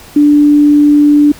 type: tone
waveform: sine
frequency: 293.4 Hz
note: D4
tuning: 2 cents flat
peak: -3 dBFS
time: 0.16-1.32 s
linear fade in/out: 5 ms
effects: pink hiss -35 dBFS RMS until 1.39 s